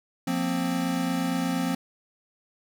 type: chord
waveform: square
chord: F suspended fourth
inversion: none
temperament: equal with one note detuned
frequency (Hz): 176.64 / 233.1 / 261.6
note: F3 / Bb3 / C4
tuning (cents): +20 / 0 / 0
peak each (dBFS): -30 / -33 / -28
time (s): 0.27-1.75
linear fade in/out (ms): 5
effects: none